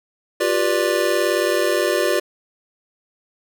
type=chord; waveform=square; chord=G dominant seventh; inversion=third; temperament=just; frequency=352.8 / 392 / 490 / 588 Hz; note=F4 / G4 / B4 / D5; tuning=+18 / 0 / -14 / +2 cents; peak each=-23 / -24 / -25 / -22 dBFS; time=0.4-2.2 s; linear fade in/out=10 ms; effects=none